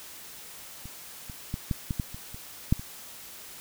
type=clicks; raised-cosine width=5 ms; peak=-29 / -28 / -18 / -14 / -16 / -15 / -27 / -29 / -8 / -26 dBFS; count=10; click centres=0.856 / 1.298 / 1.541 / 1.712 / 1.908 / 1.998 / 2.145 / 2.345 / 2.725 / 2.795 s; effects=white hiss -45 dBFS RMS until 3.6 s